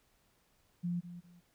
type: tone with echo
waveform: sine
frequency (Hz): 174.61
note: F3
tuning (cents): 0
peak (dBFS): -32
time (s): 0.83-1.01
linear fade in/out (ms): 20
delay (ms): 200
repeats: 2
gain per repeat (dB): -12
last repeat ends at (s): 1.41
effects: pink hiss -72 dBFS RMS until 1.54 s